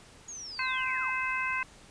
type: linear sweep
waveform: sine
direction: down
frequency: 6760 to 795 Hz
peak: -39 dBFS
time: 0.28-1.1 s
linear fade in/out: 5 ms
type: harmonic tone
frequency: 517 Hz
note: C5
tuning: 21 cents flat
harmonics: 2 / 3 / 4 / 5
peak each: -34 / -34 / -34 / -34 dBFS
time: 0.59-1.63 s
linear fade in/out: 2 ms
effects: pink hiss -54 dBFS RMS until 1.9 s + resampled to 22050 Hz